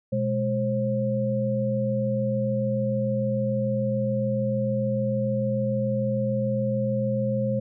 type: tone cluster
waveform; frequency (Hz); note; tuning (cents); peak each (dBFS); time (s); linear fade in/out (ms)
sine; 122.3 / 209.1 / 533; B2 / G#3 / C5; -16 / +12 / +32; -27 / -27 / -26; 0.12-7.6; 10
effects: none